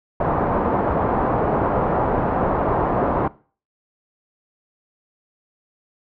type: low-pass noise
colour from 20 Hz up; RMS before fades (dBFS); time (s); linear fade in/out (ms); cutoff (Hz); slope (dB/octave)
white; -20; 0.2-3.28; 5; 1000; 24
effects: noise-tail reverb RT60 0.4 s tail -20 dB re dry